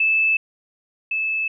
sine tone pair in turn, 2624 / 2615 Hz, E7 / E7, -9 / -15 cents, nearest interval unison, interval 6 cents, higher first, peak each -15 / -20 dBFS, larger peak first, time 0-0.37 / 1.11-1.48 s, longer neither, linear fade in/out 5 ms, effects none

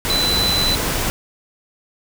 sine tone in noise, 4005 Hz, B7, 23 cents sharp, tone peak -17 dBFS, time 0.1-0.75 s, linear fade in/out 0 ms, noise pink, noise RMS -21 dBFS, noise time 0.05-1.1 s, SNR +1 dB, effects none

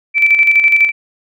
sine tone with tremolo, 2326 Hz, D7, 17 cents flat, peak -5 dBFS, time 0.14-0.92 s, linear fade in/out 50 ms, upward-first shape square, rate 12 Hz, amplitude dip 50%, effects none

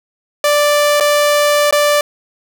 sawtooth tone with dropouts, 587.3 Hz, D5, in tune, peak -6 dBFS, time 0.44-2.01 s, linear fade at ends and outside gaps 2 ms, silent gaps 1-1.007 / 1.71-1.725 s, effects none

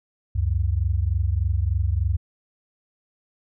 sine tone pair together, 69.7 / 93.04 Hz, C#2 / F#2, +10 / +10 cents, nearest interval perfect fourth, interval 500 cents, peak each -22 dBFS, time 0.35-2.17 s, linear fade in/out 10 ms, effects none

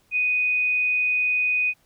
sine tone, 2489 Hz, D#7, in tune, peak -19 dBFS, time 0.11-1.74 s, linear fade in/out 50 ms, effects pink hiss -63 dBFS RMS until 1.85 s

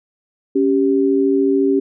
sine tone pair together, 277.2 / 391.1 Hz, C#4 / G4, 0 / -4 cents, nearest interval tritone, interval 596 cents, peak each -15 dBFS, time 0.55-1.8 s, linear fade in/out 10 ms, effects none

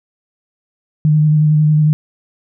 sine tone with vibrato, 152.5 Hz, D#3, 34 cents flat, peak -8 dBFS, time 1.05-1.93 s, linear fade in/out 0 ms, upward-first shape square, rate 11 Hz, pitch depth 16 cents each way, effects none

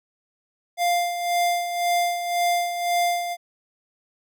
square tone with tremolo, 699 Hz, F5, 1 cent sharp, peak -19 dBFS, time 0.77-3.37 s, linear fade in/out 50 ms, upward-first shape sine, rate 1.9 Hz, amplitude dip 60%, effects none

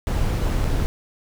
brown noise with dropouts, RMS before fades -21 dBFS, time 0.07-0.86 s, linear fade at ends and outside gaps 0 ms, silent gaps 0.642-0.647 s, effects none

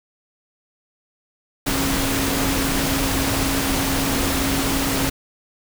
sine tone in noise, 271.9 Hz, C#4, 33 cents flat, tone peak -24 dBFS, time 1.66-5.1 s, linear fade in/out 10 ms, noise pink, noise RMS -22 dBFS, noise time 1.66-5.1 s, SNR -5 dB, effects none

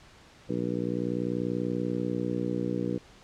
harmonic tone, 60.3 Hz, B1, 41 cents flat, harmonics 2 / 3 / 4 / 5 / 6 / 7 / 8, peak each -37 / -33 / -35 / -33 / -36 / -39 / -36 dBFS, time 0.49-2.98 s, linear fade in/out 5 ms, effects pink hiss -54 dBFS RMS until 3.23 s + low-pass 6000 Hz 12 dB/octave

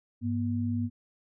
sine tone pair together, 100.99 / 240.2 Hz, G#2 / B3, -48 / -48 cents, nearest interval octave + minor third, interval 1500 cents, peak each -30 / -29 dBFS, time 0.21-0.9 s, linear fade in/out 50 ms, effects none

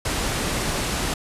pink low-pass noise, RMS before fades -25 dBFS, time 0.05-1.14 s, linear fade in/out 5 ms, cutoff 11000 Hz, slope 24 dB/octave, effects resampled to 32000 Hz

